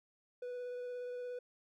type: tone with vibrato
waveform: triangle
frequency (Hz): 493.1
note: B4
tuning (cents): -3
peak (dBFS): -38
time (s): 0.42-1.39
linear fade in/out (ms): 5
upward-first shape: sine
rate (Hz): 17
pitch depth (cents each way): 10
effects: none